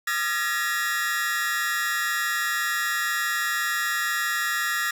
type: tone cluster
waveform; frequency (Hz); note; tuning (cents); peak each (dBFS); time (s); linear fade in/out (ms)
40% pulse; 1224 / 1366 / 1691 / 1892; D#6 / F6 / G#6 / A#6; -29 / -39 / +31 / +25; -33 / -30 / -28 / -26; 0.07-4.91; 5
effects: none